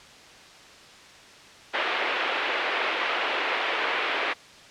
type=band-pass noise; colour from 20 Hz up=white; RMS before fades=-27 dBFS; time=1.73-4.34 s; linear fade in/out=20 ms; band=360 to 2900 Hz; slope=24 dB/octave; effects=white hiss -48 dBFS RMS until 4.7 s + low-pass 5000 Hz 12 dB/octave